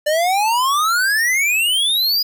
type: exponential sweep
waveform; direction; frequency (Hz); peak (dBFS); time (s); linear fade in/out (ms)
square; up; 587.3 to 4978; -15; 0.06-2.23; 10
effects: 8-bit